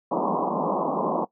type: band-pass noise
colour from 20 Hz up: white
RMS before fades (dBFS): -25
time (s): 0.11-1.25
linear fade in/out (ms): 10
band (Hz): 160 to 1100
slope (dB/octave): 96
effects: noise-tail reverb RT60 0.1 s tail -19 dB re dry